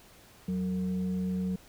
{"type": "tone with frequency modulation", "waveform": "sine", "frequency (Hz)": 185, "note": "F#3", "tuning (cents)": 0, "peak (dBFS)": -28, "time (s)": [0.48, 1.56], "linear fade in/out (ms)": 5, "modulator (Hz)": 269, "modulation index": 0.36, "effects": ["pink hiss -56 dBFS RMS until 1.68 s"]}